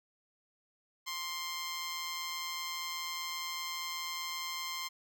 10% pulse tone with amplitude modulation, 1052 Hz, C6, 9 cents sharp, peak -26 dBFS, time 1.06-4.89 s, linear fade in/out 20 ms, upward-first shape sine, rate 165 Hz, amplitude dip 45%, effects none

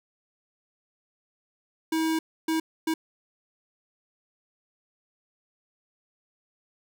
square tone bursts at uneven times, 321 Hz, E4, 46 cents flat, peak -24 dBFS, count 3, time 1.92-2.19 / 2.48-2.6 / 2.87-2.94 s, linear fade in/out 5 ms, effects none

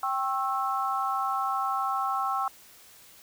sine chord, C# diminished, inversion second, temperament equal with one note detuned, 784 / 1085.9 / 1318.5 Hz, G5 / C#6 / E6, 0 / -36 / 0 cents, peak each -30 dBFS, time 0.03-2.48 s, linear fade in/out 2 ms, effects white hiss -53 dBFS RMS until 3.22 s

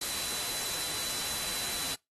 sine tone in noise, 3996 Hz, B7, 20 cents sharp, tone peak -40 dBFS, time 0.01-1.95 s, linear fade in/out 5 ms, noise white, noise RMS -34 dBFS, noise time 0.01-1.95 s, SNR -9 dB, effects noise-tail reverb RT60 0.2 s tail -25 dB re dry + AAC 32 kbps

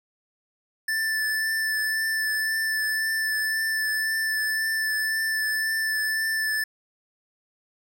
square tone with vibrato, 1760 Hz, A6, in tune, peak -24 dBFS, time 0.88-6.64 s, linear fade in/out 5 ms, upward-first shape triangle, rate 1.9 Hz, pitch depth 17 cents each way, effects none

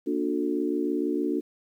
sine tone cluster, 236.1 / 293.3 / 359.8 / 439.1 Hz, A#3 / D4 / F#4 / A4, +22 / -2 / -48 / -4 cents, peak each -33 / -27 / -29 / -33 dBFS, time 0.06-1.41 s, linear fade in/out 20 ms, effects 10-bit

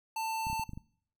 square tone, 890 Hz, A5, 20 cents sharp, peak -33 dBFS, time 0.16-0.64 s, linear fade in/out 5 ms
clicks, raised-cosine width 5 ms, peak -29 dBFS, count 7, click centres 0.469 / 0.5 / 0.53 / 0.596 / 0.693 / 0.734 / 0.775 s
effects noise-tail reverb RT60 0.6 s tail -22 dB re dry

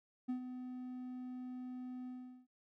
triangle tone with ADSR envelope, 252 Hz, B3, 35 cents sharp, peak -32 dBFS, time 0.28-2.47 s, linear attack 17 ms, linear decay 100 ms, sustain -9 dB, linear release 400 ms, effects none

